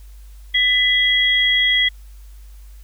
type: tone pair together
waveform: sine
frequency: 1991 / 3301 Hz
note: B6 / G#7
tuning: +14 / -11 cents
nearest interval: major sixth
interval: 875 cents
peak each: -16 dBFS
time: 0.54-1.89 s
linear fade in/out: 10 ms
effects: added 50 Hz sine -37 dBFS peak until 2.83 s + white hiss -55 dBFS RMS until 2.83 s